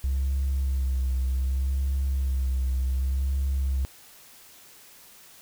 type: tone with vibrato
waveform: triangle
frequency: 66.1 Hz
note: C2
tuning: 18 cents sharp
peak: -19 dBFS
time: 0.04-3.85 s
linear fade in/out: 0 ms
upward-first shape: sine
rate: 0.66 Hz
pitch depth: 46 cents each way
effects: tanh soft clip ceiling -20 dBFS + white hiss -51 dBFS RMS until 5.41 s